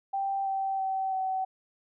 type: tone with pitch steps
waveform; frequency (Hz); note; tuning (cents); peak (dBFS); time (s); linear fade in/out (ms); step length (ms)
sine; 784 / 775.4 / 767 / 758.6; G5 / G5 / G5 / F#5; 0 / -19 / -38 / +43; -27; 0.13-1.45; 10; 330
effects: none